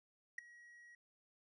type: tone with ADSR envelope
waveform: triangle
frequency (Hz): 1906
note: A#6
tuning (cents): +38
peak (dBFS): -35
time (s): 0.38-0.95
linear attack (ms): 5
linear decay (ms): 7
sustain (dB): -21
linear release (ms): 3
effects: resampled to 22050 Hz